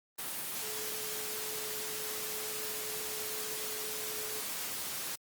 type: tone in noise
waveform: sine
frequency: 430 Hz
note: A4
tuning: 40 cents flat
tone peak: -45 dBFS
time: 0.62-4.41 s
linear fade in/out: 10 ms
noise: white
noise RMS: -38 dBFS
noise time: 0.18-5.16 s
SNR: -10 dB
effects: high-pass 100 Hz 12 dB/octave + Opus 32 kbps